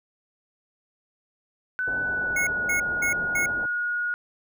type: tone with pitch glide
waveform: sine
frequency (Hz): 1500 to 1444.7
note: F#6 to F#6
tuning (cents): +23 to -42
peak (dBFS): -24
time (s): 1.79-4.14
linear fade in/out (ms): 0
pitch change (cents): -65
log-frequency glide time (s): 1.94-2.82
type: low-pass noise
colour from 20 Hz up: white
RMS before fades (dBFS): -38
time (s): 1.87-3.66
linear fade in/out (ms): 5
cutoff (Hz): 880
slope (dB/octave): 48
type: tone bursts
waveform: square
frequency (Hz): 2180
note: C#7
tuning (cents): -29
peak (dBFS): -24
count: 4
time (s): 2.36-3.46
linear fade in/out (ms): 5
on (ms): 110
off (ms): 220
effects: none